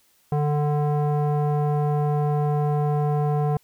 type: tone with low-pass filter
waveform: square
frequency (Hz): 147.9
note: D3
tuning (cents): +13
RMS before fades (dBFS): -22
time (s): 0.32-3.57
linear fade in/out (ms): 2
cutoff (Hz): 800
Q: 2
effects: white hiss -62 dBFS RMS until 3.63 s